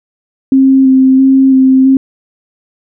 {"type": "tone with vibrato", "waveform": "sine", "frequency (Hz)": 264.8, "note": "C4", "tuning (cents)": 21, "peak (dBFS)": -3, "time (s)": [0.52, 1.97], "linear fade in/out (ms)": 2, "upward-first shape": "square", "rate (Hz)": 1.5, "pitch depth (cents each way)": 14, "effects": []}